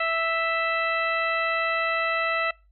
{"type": "harmonic tone with a mistuned harmonic", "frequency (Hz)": 659.3, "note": "E5", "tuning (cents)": 0, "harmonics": [1, 2, 3, 4, 5, 6], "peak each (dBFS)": [-28, -27, -28, -30, -41, -39], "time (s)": [0, 2.51], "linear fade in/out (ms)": 5, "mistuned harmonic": 5, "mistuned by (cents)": -64, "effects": ["noise-tail reverb RT60 0.3 s tail -25 dB re dry", "added 50 Hz sine -56 dBFS peak until 2.71 s"]}